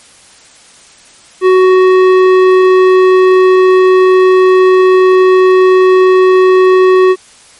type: tone with tanh clipping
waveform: triangle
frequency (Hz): 372.1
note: F#4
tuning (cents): +10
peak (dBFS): -5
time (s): 1.41-7.16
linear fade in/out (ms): 50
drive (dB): 18
effects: white hiss -40 dBFS RMS until 7.59 s + MP3 48 kbps